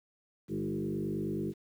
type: tone with frequency modulation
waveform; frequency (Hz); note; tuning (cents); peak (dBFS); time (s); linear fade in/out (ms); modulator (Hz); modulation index
sine; 266.6; C4; +33; -31; 0.48-1.54; 50; 49.3; 2.7
effects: 10-bit